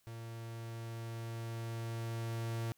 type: tone with level ramp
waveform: 45% pulse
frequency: 114.8 Hz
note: A#2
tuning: 26 cents flat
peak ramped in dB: -44 to -35 dBFS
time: 0.07-2.72 s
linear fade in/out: 0 ms
effects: white hiss -73 dBFS RMS until 2.77 s